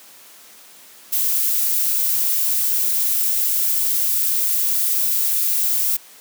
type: noise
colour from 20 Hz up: violet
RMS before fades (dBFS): -19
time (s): 1.12-5.97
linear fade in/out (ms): 10
effects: white hiss -45 dBFS RMS until 6.2 s + high-pass 200 Hz 12 dB/octave